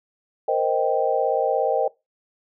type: chord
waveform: sine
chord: C minor seventh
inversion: third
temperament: equal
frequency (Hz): 466.2 / 523.3 / 622.3 / 784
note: Bb4 / C5 / Eb5 / G5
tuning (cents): 0 / 0 / 0 / 0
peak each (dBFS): -24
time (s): 0.48-1.88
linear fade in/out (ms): 5
effects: noise-tail reverb RT60 0.2 s tail -20 dB re dry